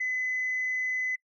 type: tone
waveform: sine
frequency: 2018 Hz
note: B6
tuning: 37 cents sharp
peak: -26 dBFS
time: 0-1.16 s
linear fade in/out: 10 ms
effects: noise-tail reverb RT60 0.1 s tail -24 dB re dry + tanh soft clip ceiling -23 dBFS